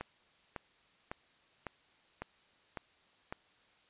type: click train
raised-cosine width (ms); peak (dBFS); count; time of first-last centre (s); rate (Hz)
0.5; -24; 7; 0.01-3.325; 1.81
effects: white hiss -67 dBFS RMS until 3.89 s + resampled to 8000 Hz